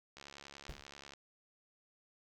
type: click train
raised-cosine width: 0.2 ms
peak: -33 dBFS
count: 69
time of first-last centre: 0.17-1.136 s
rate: 70.4 Hz
type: noise with exponential decay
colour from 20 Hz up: brown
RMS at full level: -40 dBFS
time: 0.69-0.85 s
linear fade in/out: 5 ms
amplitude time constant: 34 ms
effects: none

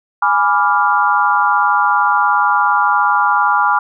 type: chord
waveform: sine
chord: G# diminished seventh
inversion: none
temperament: equal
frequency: 830.6 / 987.8 / 1174.7 / 1396.9 Hz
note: G#5 / B5 / D6 / F6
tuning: 0 / 0 / 0 / 0 cents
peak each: -16 dBFS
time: 0.22-3.79 s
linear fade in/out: 5 ms
effects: none

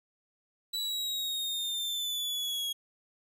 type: exponential sweep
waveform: 40% pulse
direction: down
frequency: 3951 to 3300 Hz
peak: -30 dBFS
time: 0.73-2.73 s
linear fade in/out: 10 ms
effects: none

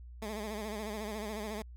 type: tone with vibrato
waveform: 15% pulse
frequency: 212.8 Hz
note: G#3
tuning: 42 cents sharp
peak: -31 dBFS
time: 0.22-1.62 s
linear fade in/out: 2 ms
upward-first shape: sine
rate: 14 Hz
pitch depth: 80 cents each way
effects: added 60 Hz sine -46 dBFS peak until 1.76 s

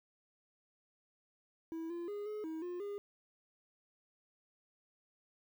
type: tone with pitch steps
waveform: triangle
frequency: 326.5 / 343.5 / 411.3 / 423.8 / 319.6 / 354.5 / 406.6 Hz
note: E4 / F4 / G#4 / G#4 / D#4 / F4 / G#4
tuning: -17 / -29 / -17 / +35 / +47 / +26 / -37 cents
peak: -37 dBFS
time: 1.72-2.98 s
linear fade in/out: 0 ms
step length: 180 ms
effects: 11-bit

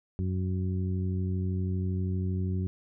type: harmonic tone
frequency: 92.6 Hz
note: F#2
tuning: 2 cents sharp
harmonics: 1 / 2 / 3 / 4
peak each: -28 / -33 / -42 / -41 dBFS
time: 0.19-2.67 s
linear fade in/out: 0 ms
effects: none

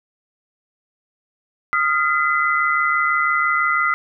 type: tone cluster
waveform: sine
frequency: 1242 / 1388 / 2022 Hz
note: D#6 / F6 / B6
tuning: -3 / -11 / +40 cents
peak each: -20 dBFS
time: 1.73-3.94 s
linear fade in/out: 0 ms
effects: none

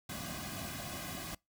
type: noise with comb filter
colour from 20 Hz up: pink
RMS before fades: -42 dBFS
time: 0.09-1.35 s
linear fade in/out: 5 ms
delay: 2.2 ms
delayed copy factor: -0.95
effects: noise-tail reverb RT60 0.2 s tail -25 dB re dry

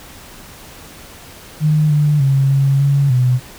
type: tone with pitch steps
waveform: sine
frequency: 153 / 148.6 / 136.2 / 137.4 / 140.3 / 125.9 Hz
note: D#3 / D3 / C#3 / C#3 / C#3 / B2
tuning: -29 / +21 / -30 / -15 / +21 / +34 cents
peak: -10 dBFS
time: 1.6-3.4 s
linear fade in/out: 50 ms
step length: 300 ms
effects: pink hiss -38 dBFS RMS until 3.58 s

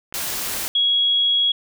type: clicks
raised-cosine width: 0.5 ms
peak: -24 / -33 dBFS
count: 2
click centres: 0.125 / 0.149 s
type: noise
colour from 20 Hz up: white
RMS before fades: -26 dBFS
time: 0.14-0.68 s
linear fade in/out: 0 ms
type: tone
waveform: sine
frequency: 3322 Hz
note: G#7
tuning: in tune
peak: -15 dBFS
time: 0.75-1.52 s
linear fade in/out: 5 ms
effects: none

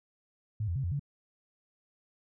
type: tone with pitch steps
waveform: sine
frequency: 107.1 / 85.8 / 134.9 / 87.3 / 142.1 Hz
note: A2 / F2 / C#3 / F2 / C#3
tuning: -46 / -30 / -47 / 0 / +43 cents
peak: -29 dBFS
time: 0.6-0.995 s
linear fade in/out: 5 ms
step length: 79 ms
effects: none

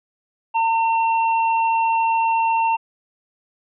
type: tone pair together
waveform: sine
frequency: 907 / 2718 Hz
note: A#5 / F7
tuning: -48 / -48 cents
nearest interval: octave + perfect fifth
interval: 1900 cents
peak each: -16 / -27 dBFS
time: 0.54-2.77 s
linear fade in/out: 20 ms
effects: none

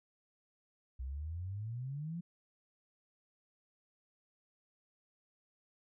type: exponential sweep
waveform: sine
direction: up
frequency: 61.74 to 176.9 Hz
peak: -38 dBFS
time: 0.99-2.21 s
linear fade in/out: 10 ms
effects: none

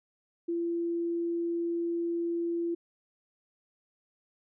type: tone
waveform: sine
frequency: 339.8 Hz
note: F4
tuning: 47 cents flat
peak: -28 dBFS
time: 0.48-2.75 s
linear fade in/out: 10 ms
effects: none

